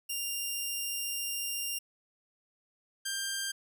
10% pulse tone pair in turn, 2794 / 1587.9 Hz, F7 / G6, 0 / +22 cents, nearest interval minor seventh, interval 978 cents, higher first, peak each -24 dBFS, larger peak neither, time 0.09-1.79 / 3.05-3.52 s, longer first, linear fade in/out 10 ms, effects none

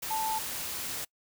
sine tone in noise, 880 Hz, A5, in tune, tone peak -29 dBFS, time 0.1-0.39 s, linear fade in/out 10 ms, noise white, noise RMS -36 dBFS, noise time 0.02-1.05 s, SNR +4 dB, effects noise-tail reverb RT60 0.1 s tail -25 dB re dry

